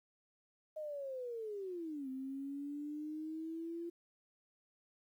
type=linear two-way sweep; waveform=sine; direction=down then up; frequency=627 to 260 to 342.8 Hz; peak=-40 dBFS; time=0.76-3.9 s; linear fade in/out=10 ms; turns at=2.09 s; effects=12-bit

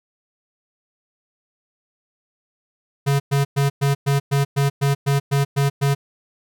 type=tone bursts; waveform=square; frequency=140 Hz; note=C#3; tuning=18 cents sharp; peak=-16 dBFS; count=12; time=3.06-5.95 s; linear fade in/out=20 ms; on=140 ms; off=110 ms; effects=none

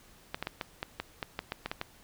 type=clicks; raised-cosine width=0.3 ms; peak=-17 dBFS; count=12; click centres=0.345 / 0.426 / 0.471 / 0.612 / 0.829 / 1 / 1.228 / 1.391 / 1.521 / 1.66 / 1.715 / 1.814 s; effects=pink hiss -58 dBFS RMS until 2.03 s

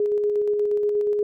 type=tone with tremolo; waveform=sine; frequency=415.3 Hz; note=G#4; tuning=in tune; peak=-18 dBFS; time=0-1.23 s; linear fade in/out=2 ms; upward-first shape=square; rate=8.4 Hz; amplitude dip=25%; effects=none

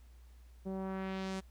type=tone with low-pass filter sweep; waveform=sawtooth; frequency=190.5 Hz; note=G3; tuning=49 cents flat; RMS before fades=-39 dBFS; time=0.65-1.41 s; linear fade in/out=20 ms; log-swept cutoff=480 to 9000 Hz; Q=1.1; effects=added 60 Hz sine -54 dBFS peak until 1.5 s + pink hiss -70 dBFS RMS until 1.5 s

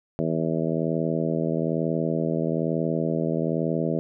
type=harmonic tone; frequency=81.1 Hz; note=E2; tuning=28 cents flat; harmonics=2 / 3 / 4 / 5 / 6 / 7 / 8; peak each=-27 / -29 / -30 / -31 / -32 / -32 / -33 dBFS; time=0.19-3.99 s; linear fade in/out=0 ms; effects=none

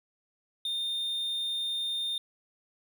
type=tone; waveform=triangle; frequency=3635 Hz; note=A#7; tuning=44 cents flat; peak=-28 dBFS; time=0.65-2.18 s; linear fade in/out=2 ms; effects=none

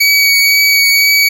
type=tone with vibrato; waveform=25% pulse; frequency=2260 Hz; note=C#7; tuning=33 cents sharp; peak=-3 dBFS; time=0-1.29 s; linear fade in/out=10 ms; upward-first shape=triangle; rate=2 Hz; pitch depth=15 cents each way; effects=none

